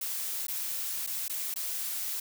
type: noise with dropouts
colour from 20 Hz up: blue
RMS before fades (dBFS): -34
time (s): 0.01-2.2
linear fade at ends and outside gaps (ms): 5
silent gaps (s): 0.469-0.481 / 1.066-1.072 / 1.282-1.296 / 1.541-1.559
effects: none